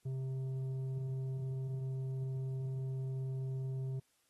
sine tone with tanh clipping, 132 Hz, C3, 16 cents sharp, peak -37 dBFS, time 0.05-4 s, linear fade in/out 10 ms, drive 7 dB, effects white hiss -75 dBFS RMS until 4.29 s + AAC 32 kbps

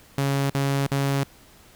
sawtooth tone bursts, 138.59 Hz, C#3, in tune, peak -17 dBFS, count 3, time 0.18-1.236 s, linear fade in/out 2 ms, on 320 ms, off 48 ms, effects pink hiss -52 dBFS RMS until 1.75 s

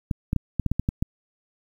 clicks, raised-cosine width 5 ms, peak -10 dBFS, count 9, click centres 0.112 / 0.331 / 0.363 / 0.597 / 0.663 / 0.716 / 0.796 / 0.889 / 1.025 s, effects 8-bit

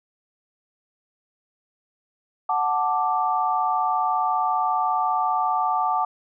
sine chord, D major, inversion first, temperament equal, 740 / 880 / 1174.7 Hz, F#5 / A5 / D6, 0 / 0 / 0 cents, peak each -24 dBFS, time 2.49-6.05 s, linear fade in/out 5 ms, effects none

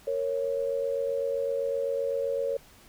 sine tone pair together, 463.8 / 551.6 Hz, A#4 / C#5, -9 / -9 cents, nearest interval minor third, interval 300 cents, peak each -30 / -28 dBFS, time 0.07-2.57 s, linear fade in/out 5 ms, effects pink hiss -55 dBFS RMS until 2.88 s

